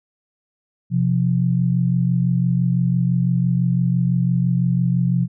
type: tone pair together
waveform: sine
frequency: 128.66 / 174.61 Hz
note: C3 / F3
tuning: -29 / 0 cents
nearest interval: perfect fourth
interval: 529 cents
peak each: -18 dBFS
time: 0.9-5.28 s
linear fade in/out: 50 ms
effects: none